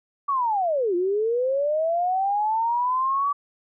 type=linear two-way sweep; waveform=sine; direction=down then up; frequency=1152 to 342.7 to 1152 Hz; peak=-20 dBFS; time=0.28-3.33 s; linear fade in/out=10 ms; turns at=0.95 s; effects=none